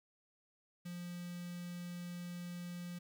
square tone with notch filter, 175.5 Hz, F3, 9 cents sharp, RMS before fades -45 dBFS, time 0.85-2.99 s, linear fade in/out 10 ms, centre 740 Hz, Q 0.55, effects 12-bit

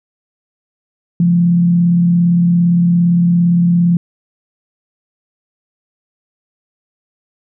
sine tone with frequency modulation, 173.1 Hz, F3, 15 cents flat, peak -8 dBFS, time 1.2-3.97 s, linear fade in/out 2 ms, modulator 37.5 Hz, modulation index 0.27, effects none

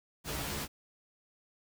pink noise with comb filter, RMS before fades -37 dBFS, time 0.24-0.68 s, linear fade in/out 50 ms, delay 14 ms, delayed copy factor +0.7, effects none

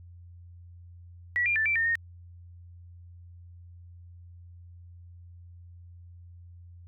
sine tone with pitch steps, 1938 / 2395 / 1765 / 2341 / 1822 / 1848 Hz, B6 / D7 / A6 / D7 / A#6 / A#6, -33 / +33 / +5 / -6 / -40 / -16 cents, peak -23 dBFS, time 1.36-1.954 s, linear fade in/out 0 ms, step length 99 ms, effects added 87 Hz sine -46 dBFS peak until 6.87 s

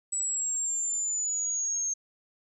sine exponential sweep, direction down, 7880 to 6400 Hz, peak -27 dBFS, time 0.12-1.94 s, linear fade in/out 10 ms, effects none

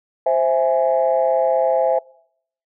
sine chord, C augmented, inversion none, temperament equal, 523.3 / 659.3 / 830.6 Hz, C5 / E5 / G#5, 0 / 0 / 0 cents, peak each -17 / -17 / -21 dBFS, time 0.26-1.99 s, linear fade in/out 5 ms, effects noise-tail reverb RT60 0.7 s tail -25 dB re dry + tanh soft clip ceiling -6 dBFS

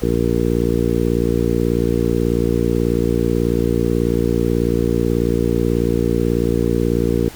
harmonic tone, 58.27 Hz, A#1, in tune, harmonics 1 / 2 / 3 / 4 / 5 / 6 / 7 / 8, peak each -23 / -23 / -23 / -23 / -23 / -23 / -23 / -23 dBFS, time 0.02-7.29 s, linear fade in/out 5 ms, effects pink hiss -38 dBFS RMS until 7.35 s

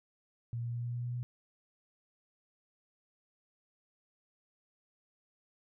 sine tone with pitch steps, 117.9 / 118.65 / 119.41 / 120.17 / 120.93 / 121.71 / 122.48 Hz, A#2 / A#2 / A#2 / B2 / B2 / B2 / B2, +20 / +31 / +42 / -47 / -36 / -25 / -14 cents, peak -34 dBFS, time 0.53-1.23 s, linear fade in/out 0 ms, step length 100 ms, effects none

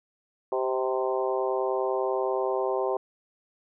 harmonic tone with a mistuned harmonic, 130.1 Hz, C3, 9 cents flat, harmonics 3 / 4 / 5 / 6 / 7 / 8, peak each -28 / -30 / -32 / -34 / -35 / -36 dBFS, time 0.52-2.97 s, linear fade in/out 2 ms, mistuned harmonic 5, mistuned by -25 cents, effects none

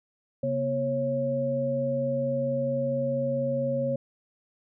sine tone cluster, 135.6 / 240 / 548 Hz, C#3 / B3 / C#5, -38 / -49 / -20 cents, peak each -32 / -32 / -26 dBFS, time 0.43-3.96 s, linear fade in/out 5 ms, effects none

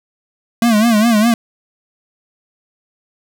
square tone with vibrato, 222.7 Hz, A3, 21 cents sharp, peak -10 dBFS, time 0.62-1.34 s, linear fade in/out 2 ms, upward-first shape sine, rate 4.9 Hz, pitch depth 120 cents each way, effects none

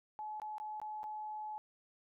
sine tone with dropouts, 854 Hz, G#5, 48 cents sharp, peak -40 dBFS, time 0.19-1.58 s, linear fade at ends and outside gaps 0 ms, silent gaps 0.399-0.418 / 0.582-0.6 / 0.8-0.816 / 1.032-1.04 s, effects none

